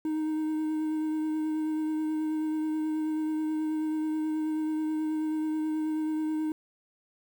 triangle tone with vibrato, 311.1 Hz, D#4, in tune, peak -25 dBFS, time 0.05-6.52 s, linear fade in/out 2 ms, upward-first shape triangle, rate 9.3 Hz, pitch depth 17 cents each way, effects 9-bit

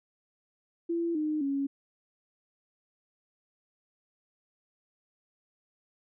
sine tone with pitch steps, 337.6 / 306 / 277.4 Hz, E4 / D#4 / C#4, +41 / -29 / +1 cents, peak -27 dBFS, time 0.89-1.67 s, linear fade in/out 10 ms, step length 260 ms, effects none

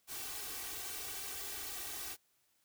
white noise with comb filter, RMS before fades -43 dBFS, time 0.07-2.17 s, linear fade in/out 50 ms, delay 2.6 ms, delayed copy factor +0.85, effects white hiss -75 dBFS RMS until 2.64 s

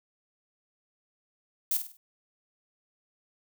violet noise with echo, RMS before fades -27 dBFS, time 1.71-1.77 s, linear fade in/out 2 ms, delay 50 ms, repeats 4, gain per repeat -8 dB, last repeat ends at 1.97 s, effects none

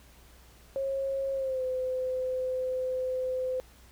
sine tone with pitch glide, 542 to 512.5 Hz, C#5 to C5, -39 to -36 cents, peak -28 dBFS, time 0.76-3.6 s, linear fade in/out 0 ms, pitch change -97 cents, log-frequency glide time 1.34-1.63 s, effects added 60 Hz sine -55 dBFS peak until 3.91 s + pink hiss -58 dBFS RMS until 3.91 s

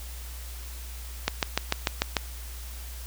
click train, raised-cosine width 0.2 ms, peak -5 dBFS, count 7, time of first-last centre 1.28-2.168 s, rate 6.76 Hz, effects added 60 Hz sine -37 dBFS peak until 3.06 s + white hiss -45 dBFS RMS until 3.06 s

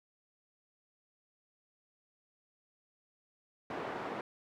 pink band-pass noise, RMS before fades -40 dBFS, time 3.7-4.21 s, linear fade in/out 2 ms, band 300 to 1400 Hz, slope 12 dB/octave, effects none

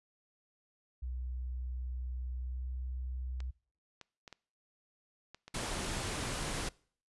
sine tone with pitch glide, 62.5 to 63.41 Hz, B1 to B1, +21 to +46 cents, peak -36 dBFS, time 1.02-3.51 s, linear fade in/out 10 ms, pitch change +25 cents, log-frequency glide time 2.39-2.67 s
clicks, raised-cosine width 0.2 ms, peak -31 dBFS, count 6, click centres 3.404 / 4.013 / 4.278 / 4.327 / 5.346 / 5.48 s
pink noise, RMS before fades -37 dBFS, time 5.54-6.69 s, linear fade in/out 5 ms
effects noise-tail reverb RT60 0.5 s tail -24 dB re dry + resampled to 24000 Hz

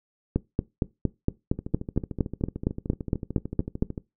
two click trains, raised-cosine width 3 ms, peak -19 / -9 dBFS, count 33 / 16, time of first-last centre 1.59-3.978 / 0.36-3.824 s, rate 13.4 / 4.33 Hz, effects noise-tail reverb RT60 0.2 s tail -20 dB re dry

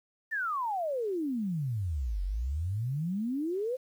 sine exponential two-way sweep, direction down then up, 1832 to 44.36 to 531 Hz, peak -29 dBFS, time 0.31-3.77 s, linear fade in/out 20 ms, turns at 2.23 s, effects 10-bit

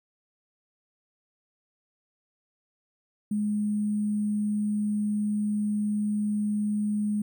sine tone with sample-and-hold, 209.3 Hz, G#3, 14 cents sharp, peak -24 dBFS, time 3.31-7.22 s, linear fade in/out 5 ms, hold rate 8820 Hz, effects none

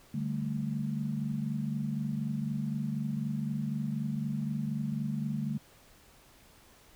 sine chord, D suspended fourth, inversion none, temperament equal, 146.83 / 196 / 220 Hz, D3 / G3 / A3, 0 / 0 / 0 cents, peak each -34 / -37 / -34 dBFS, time 0.14-5.58 s, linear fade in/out 5 ms, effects pink hiss -59 dBFS RMS until 6.95 s

